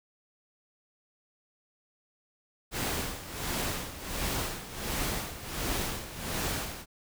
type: noise with tremolo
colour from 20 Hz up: pink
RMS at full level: -31 dBFS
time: 2.71-6.86 s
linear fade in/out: 50 ms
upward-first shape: sine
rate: 1.4 Hz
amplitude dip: 75%
effects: none